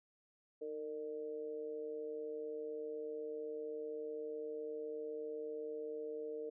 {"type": "tone with amplitude modulation", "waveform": "sine", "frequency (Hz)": 457.9, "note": "A#4", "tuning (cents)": -31, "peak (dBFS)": -37, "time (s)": [0.61, 6.5], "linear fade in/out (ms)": 10, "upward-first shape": "sine", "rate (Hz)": 148, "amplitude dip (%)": 75, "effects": []}